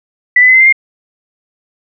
sine tone with pitch steps, 1975.5 / 2004 / 2033 / 2063 / 2093 / 2123 Hz, B6 / B6 / B6 / C7 / C7 / C7, 0 / +25 / +50 / -25 / 0 / +25 cents, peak -3 dBFS, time 0.36-0.726 s, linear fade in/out 5 ms, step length 61 ms, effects none

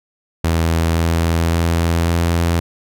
sawtooth tone with pitch steps, 82.41 / 83.13 / 83.85 / 84.58 Hz, E2 / E2 / E2 / E2, 0 / +15 / +30 / +45 cents, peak -10 dBFS, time 0.44-2.6 s, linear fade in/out 5 ms, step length 540 ms, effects none

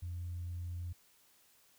sine tone, 87.31 Hz, F2, in tune, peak -37 dBFS, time 0.02-0.93 s, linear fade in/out 10 ms, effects tanh soft clip ceiling -34 dBFS + white hiss -67 dBFS RMS until 1.78 s

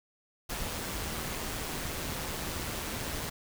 pink noise with amplitude modulation, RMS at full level -34 dBFS, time 0.49-3.3 s, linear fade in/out 10 ms, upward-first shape sine, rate 160 Hz, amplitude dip 45%, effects none

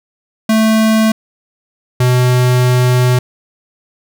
square tone pair in turn, 220 / 125.27 Hz, A3 / B2, 0 / +25 cents, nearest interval minor seventh, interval 975 cents, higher first, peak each -9 dBFS, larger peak neither, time 0.49-1.12 / 2-3.19 s, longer second, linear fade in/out 5 ms, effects none

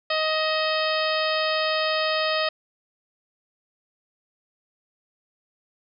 harmonic tone with a mistuned harmonic, 626 Hz, D#5, 10 cents sharp, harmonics 1 / 2 / 3 / 4 / 5 / 6 / 7 / 8, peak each -25 / -28 / -30 / -31 / -32 / -33 / -33 / -34 dBFS, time 0.1-2.49 s, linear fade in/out 5 ms, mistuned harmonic 4, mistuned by +49 cents, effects none

